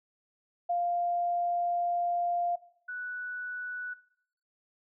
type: tone pair in turn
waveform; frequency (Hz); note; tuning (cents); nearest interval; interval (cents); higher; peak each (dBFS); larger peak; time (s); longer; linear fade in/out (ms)
sine; 698.5 / 1480.1; F5 / F#6; 0 / 0; octave + minor second; 1300; second; -26 / -35; first; 0.69-2.56 / 2.88-3.94; first; 10
effects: noise-tail reverb RT60 0.7 s tail -19 dB re dry

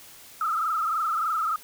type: tone with frequency modulation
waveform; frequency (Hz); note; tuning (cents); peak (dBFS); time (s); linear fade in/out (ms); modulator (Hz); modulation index
sine; 1291; E6; -37; -23; 0.41-1.56; 2; 23.3; 2.9
effects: white hiss -48 dBFS RMS until 1.63 s

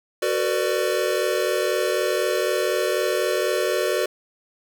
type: tone cluster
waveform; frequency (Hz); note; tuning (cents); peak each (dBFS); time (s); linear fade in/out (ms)
square; 372 / 454.2 / 498.2 / 591; F#4 / A#4 / B4 / D5; +9 / -45 / +15 / +11; -26 / -28 / -27 / -26; 0.22-4.06; 5
effects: none

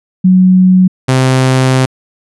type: tone pair in turn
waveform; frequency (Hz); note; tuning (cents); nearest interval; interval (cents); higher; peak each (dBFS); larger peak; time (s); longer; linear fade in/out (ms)
sine / sawtooth; 185 / 130.32; F#3 / C3; 0 / -7; tritone; 607; first; -3; neither; 0.24-0.88 / 1.08-1.86; second; 10
effects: resampled to 24000 Hz

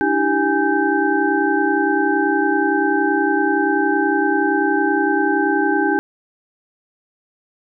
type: tone cluster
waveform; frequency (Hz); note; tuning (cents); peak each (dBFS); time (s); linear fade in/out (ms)
sine; 293.6 / 324.2 / 391.4 / 825 / 1554; D4 / E4 / G4 / G#5 / G6; 0 / -29 / -3 / -12 / -16; -21; 0.01-5.99; 0
effects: none

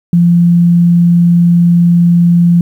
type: tone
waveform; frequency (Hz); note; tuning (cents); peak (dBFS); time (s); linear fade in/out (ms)
sine; 172.4; F3; -22; -4; 0.13-2.61; 2
effects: 7-bit

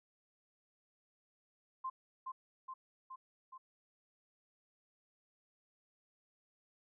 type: tone with echo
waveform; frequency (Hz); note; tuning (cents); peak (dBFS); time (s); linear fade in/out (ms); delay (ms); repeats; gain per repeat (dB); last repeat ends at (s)
sine; 1046.5; C6; 0; -37; 1.84-1.9; 10; 420; 4; -3; 3.58
effects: none

